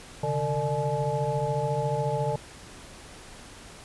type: tone cluster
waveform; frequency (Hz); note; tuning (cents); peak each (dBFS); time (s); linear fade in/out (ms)
sine; 133.9 / 148 / 450.2 / 596 / 853; C3 / D3 / A4 / D5 / G#5; +40 / +14 / +40 / +25 / +46; -31; 0.23-2.36; 5
effects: pink hiss -46 dBFS RMS until 3.84 s + resampled to 24000 Hz